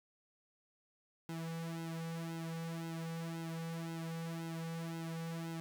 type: tone with flanger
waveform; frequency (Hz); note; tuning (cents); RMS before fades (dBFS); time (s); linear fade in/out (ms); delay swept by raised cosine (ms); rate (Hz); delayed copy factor
sawtooth; 164.81; E3; 0; -42; 1.29-5.6; 0; 1.7 to 3.2; 1.9; -1
effects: none